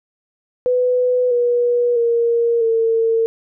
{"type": "tone with pitch steps", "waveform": "sine", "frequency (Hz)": [498.6, 483, 467.9, 453.3], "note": ["B4", "B4", "A#4", "A#4"], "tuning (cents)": [16, -39, 6, -48], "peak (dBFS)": -13, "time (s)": [0.66, 3.26], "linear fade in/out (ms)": 0, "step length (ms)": 650, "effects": []}